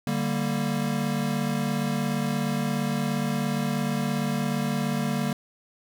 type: chord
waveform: square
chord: G minor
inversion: second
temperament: equal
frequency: 146.83 / 196 / 233.1 Hz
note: D3 / G3 / Bb3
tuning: 0 / 0 / 0 cents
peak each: -30 / -30 / -29 dBFS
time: 0.07-5.33 s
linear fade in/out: 2 ms
effects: none